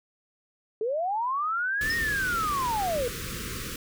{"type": "linear two-way sweep", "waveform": "sine", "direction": "up then down", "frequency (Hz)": [415.3, 1877, 460.2], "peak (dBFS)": -25, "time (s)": [0.81, 3.08], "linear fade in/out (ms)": 2, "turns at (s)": 1.96}
{"type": "band-stop noise", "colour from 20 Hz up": "pink", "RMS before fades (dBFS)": -35, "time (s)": [1.81, 3.76], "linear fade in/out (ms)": 2, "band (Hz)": [530, 1100], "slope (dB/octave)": 96}
{"type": "tone with exponential decay", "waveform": "sine", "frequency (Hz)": 5180, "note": "E8", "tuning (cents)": -31, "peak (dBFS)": -27, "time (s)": [1.9, 2.03], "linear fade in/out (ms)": 2, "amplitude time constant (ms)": 28}
{"effects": []}